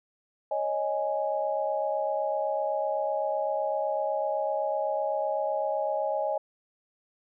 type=chord; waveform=sine; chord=C# suspended second; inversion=none; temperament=equal; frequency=554.4 / 622.3 / 830.6 Hz; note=C#5 / D#5 / G#5; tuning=0 / 0 / 0 cents; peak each=-31 / -29 / -31 dBFS; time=0.51-6.38 s; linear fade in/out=5 ms; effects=none